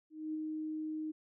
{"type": "tone with ADSR envelope", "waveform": "sine", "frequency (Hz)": 311.1, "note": "D#4", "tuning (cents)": 0, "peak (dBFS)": -34, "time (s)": [0.1, 1.12], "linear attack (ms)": 240, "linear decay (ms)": 20, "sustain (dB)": -2, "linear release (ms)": 15, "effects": []}